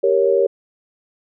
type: chord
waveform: sine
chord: G diminished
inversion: none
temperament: equal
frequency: 392 / 466.2 / 554.4 Hz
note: G4 / Bb4 / Db5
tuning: 0 / 0 / 0 cents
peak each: -17 dBFS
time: 0.03-0.47 s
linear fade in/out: 10 ms
effects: none